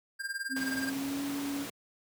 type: tone with tremolo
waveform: square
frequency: 1600 Hz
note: G6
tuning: 35 cents sharp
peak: -31 dBFS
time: 0.19-0.91 s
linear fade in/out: 20 ms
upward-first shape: triangle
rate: 19 Hz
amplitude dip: 90%
type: tone with pitch glide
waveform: sine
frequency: 265.4 to 281.2 Hz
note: C4 to C#4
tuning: +25 to +25 cents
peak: -32 dBFS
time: 0.49-1.67 s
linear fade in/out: 50 ms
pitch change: +100 cents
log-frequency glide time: 0.75-1.24 s
type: noise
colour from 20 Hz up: pink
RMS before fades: -40 dBFS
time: 0.56-1.7 s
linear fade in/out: 5 ms
effects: high-pass 150 Hz 12 dB/octave